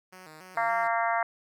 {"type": "tone with vibrato", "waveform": "5% pulse", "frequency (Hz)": 169.7, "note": "F3", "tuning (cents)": -49, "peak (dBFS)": -35, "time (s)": [0.12, 0.88], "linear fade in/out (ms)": 10, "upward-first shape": "square", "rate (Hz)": 3.5, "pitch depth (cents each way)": 150}
{"type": "harmonic tone", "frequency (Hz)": 230, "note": "A#3", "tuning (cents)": -23, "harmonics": [3, 4, 5, 6, 7, 8, 9], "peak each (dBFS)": [-28, -30, -32, -34, -35, -36, -37], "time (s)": [0.57, 1.23], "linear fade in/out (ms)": 2}
{"effects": []}